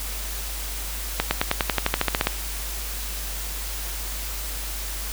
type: accelerating click train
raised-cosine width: 0.3 ms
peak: -3 dBFS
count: 14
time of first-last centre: 1.2-2.271 s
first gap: 110 ms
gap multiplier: 0.95
effects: added 50 Hz sine -31 dBFS peak until 5.12 s + white hiss -33 dBFS RMS until 5.12 s